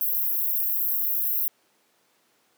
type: high-pass noise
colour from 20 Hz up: pink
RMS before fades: -25 dBFS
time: 0.01-1.48 s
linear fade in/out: 0 ms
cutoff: 12000 Hz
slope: 96 dB/octave
effects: pink hiss -65 dBFS RMS until 2.57 s + high-pass 300 Hz 12 dB/octave